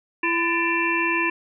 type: harmonic tone with a mistuned harmonic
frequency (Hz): 337.1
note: E4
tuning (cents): +39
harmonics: 1 / 3 / 5 / 7 / 8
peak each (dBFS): -26 / -26 / -26 / -26 / -26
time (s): 0.23-1.3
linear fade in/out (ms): 5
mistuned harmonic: 5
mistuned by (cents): +77
effects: none